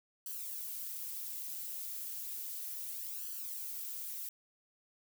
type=noise with flanger; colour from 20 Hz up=violet; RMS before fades=-42 dBFS; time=0.26-4.29 s; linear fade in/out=2 ms; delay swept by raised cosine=0.66 to 6.56 ms; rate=0.33 Hz; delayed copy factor=+0.9; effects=none